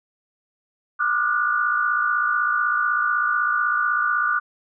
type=tone cluster; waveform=sine; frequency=1190 / 1417 / 1473 Hz; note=D6 / F6 / F#6; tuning=+22 / +25 / -8 cents; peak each=-22 / -25 / -22 dBFS; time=0.99-4.4 s; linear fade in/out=20 ms; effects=none